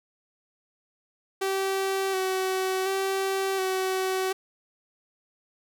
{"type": "tone with vibrato", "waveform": "sawtooth", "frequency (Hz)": 381.7, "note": "G4", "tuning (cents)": -46, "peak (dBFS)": -21, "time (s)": [1.41, 4.33], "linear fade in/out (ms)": 10, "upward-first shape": "square", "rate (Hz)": 0.69, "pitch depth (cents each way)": 21, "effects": []}